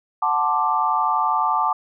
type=chord; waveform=sine; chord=D dominant seventh; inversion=first; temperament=equal with one note detuned; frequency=740 / 880 / 1046.5 / 1178.1 Hz; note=F#5 / A5 / C6 / D6; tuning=0 / 0 / 0 / +5 cents; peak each=-25 / -21 / -27 / -21 dBFS; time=0.22-1.73 s; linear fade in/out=5 ms; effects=none